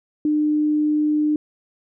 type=tone; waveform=sine; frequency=301.5 Hz; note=D4; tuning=46 cents sharp; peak=-16 dBFS; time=0.25-1.36 s; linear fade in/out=2 ms; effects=none